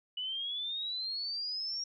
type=exponential sweep; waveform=sine; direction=up; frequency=2950 to 5630 Hz; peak=-34 dBFS; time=0.17-1.84 s; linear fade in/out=5 ms; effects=none